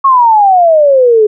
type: exponential sweep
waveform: sine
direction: down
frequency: 1108.7 to 415.3 Hz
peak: -3 dBFS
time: 0.04-1.27 s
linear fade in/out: 10 ms
effects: none